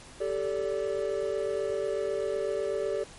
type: chord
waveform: triangle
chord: G suspended second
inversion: none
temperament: equal with one note detuned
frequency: 392 / 440 / 577.9 Hz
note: G4 / A4 / D5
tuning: 0 / 0 / -28 cents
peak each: -30 dBFS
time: 0.2-3.04 s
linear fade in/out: 10 ms
effects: pink hiss -49 dBFS RMS until 3.18 s + MP3 48 kbps